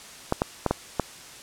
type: clicks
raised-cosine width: 1 ms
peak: -7 dBFS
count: 5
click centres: 0.324 / 0.419 / 0.663 / 0.71 / 0.997 s
effects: white hiss -44 dBFS RMS until 1.42 s + low-pass 9000 Hz 12 dB/octave